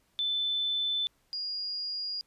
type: tone pair in turn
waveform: sine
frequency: 3520 / 4851 Hz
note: A7 / D#8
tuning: 0 / -45 cents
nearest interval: tritone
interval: 555 cents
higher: second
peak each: -27 / -32 dBFS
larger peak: first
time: 0.19-1.07 / 1.33-2.21 s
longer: neither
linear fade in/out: 0 ms
effects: pink hiss -70 dBFS RMS until 2.26 s + resampled to 32000 Hz